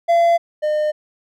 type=tone pair in turn; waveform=triangle; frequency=681 / 606.7 Hz; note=F5 / D#5; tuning=-44 / -44 cents; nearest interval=major second; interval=200 cents; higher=first; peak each=-9 / -14 dBFS; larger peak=first; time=0.08-0.38 / 0.62-0.92 s; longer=neither; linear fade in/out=20 ms; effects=none